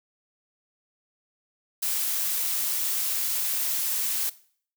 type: noise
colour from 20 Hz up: blue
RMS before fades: -27 dBFS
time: 1.82-4.3 s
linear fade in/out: 10 ms
effects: noise-tail reverb RT60 0.5 s tail -18 dB re dry